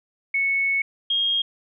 sine tone pair in turn, 2208 / 3246 Hz, C#7 / G#7, -7 / -40 cents, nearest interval perfect fifth, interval 667 cents, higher second, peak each -19 dBFS, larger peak neither, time 0.34-0.82 / 1.1-1.42 s, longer first, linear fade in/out 5 ms, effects none

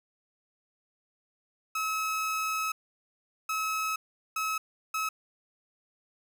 30% pulse tone bursts at uneven times, 1288 Hz, E6, 41 cents flat, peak -26 dBFS, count 4, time 1.75-2.72 / 3.49-3.96 / 4.36-4.58 / 4.94-5.09 s, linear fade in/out 5 ms, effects none

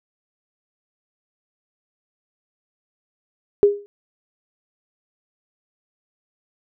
sine tone with exponential decay, 407.7 Hz, G#4, 32 cents flat, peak -6 dBFS, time 3.63-3.86 s, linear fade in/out 0 ms, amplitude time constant 50 ms, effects none

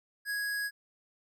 square tone, 1661.2 Hz, G#6, in tune, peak -32 dBFS, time 0.25-0.71 s, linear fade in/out 50 ms, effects none

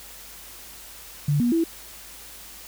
sine tone with pitch steps, 145.6 / 240.6 / 330.6 Hz, D3 / B3 / E4, -15 / -45 / +5 cents, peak -18 dBFS, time 1.28-1.64 s, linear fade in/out 5 ms, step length 120 ms, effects added 50 Hz sine -53 dBFS peak until 2.67 s + white hiss -43 dBFS RMS until 2.67 s

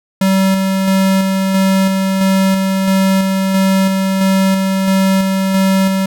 square tone with tremolo, 191.8 Hz, G3, 37 cents flat, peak -10 dBFS, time 0.21-6.06 s, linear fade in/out 5 ms, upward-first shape square, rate 1.5 Hz, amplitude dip 30%, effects none

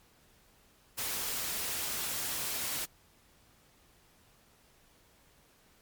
white noise, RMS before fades -35 dBFS, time 0.97-2.86 s, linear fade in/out 20 ms, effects pink hiss -64 dBFS RMS until 5.81 s + MP3 96 kbps

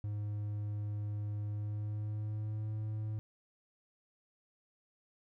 triangle tone with pitch glide, 104.2 to 107.75 Hz, G#2 to A2, +6 to -36 cents, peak -33 dBFS, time 0.04-3.19 s, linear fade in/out 0 ms, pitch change +58 cents, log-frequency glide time 1.48-2.72 s, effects none

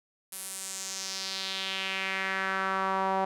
sawtooth tone with band-pass filter sweep, 191.4 Hz, G3, 41 cents flat, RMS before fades -32 dBFS, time 0.32-3.25 s, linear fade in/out 5 ms, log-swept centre 11000 to 810 Hz, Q 2.5, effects none

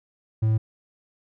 triangle tone, 110 Hz, A2, in tune, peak -16 dBFS, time 0.42-0.58 s, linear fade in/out 10 ms, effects none

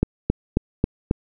click train, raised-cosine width 3 ms, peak -4 dBFS, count 5, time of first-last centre 0.03-1.111 s, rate 3.7 Hz, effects none

